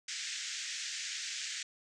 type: band-pass noise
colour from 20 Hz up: white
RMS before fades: -40 dBFS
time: 0.08-1.63 s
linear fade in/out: 5 ms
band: 1600 to 7400 Hz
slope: 48 dB/octave
effects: resampled to 22050 Hz